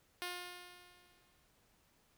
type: tone with exponential decay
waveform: 5% pulse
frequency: 356 Hz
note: F4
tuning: 33 cents sharp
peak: -27 dBFS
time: 0.22-1.47 s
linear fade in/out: 0 ms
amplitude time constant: 270 ms
effects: pink hiss -72 dBFS RMS until 2.17 s